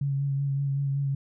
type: tone with vibrato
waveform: sine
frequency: 139.1 Hz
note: C#3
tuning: 6 cents sharp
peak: -24 dBFS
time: 0.01-1.15 s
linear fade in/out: 5 ms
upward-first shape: sine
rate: 5.3 Hz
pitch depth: 23 cents each way
effects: none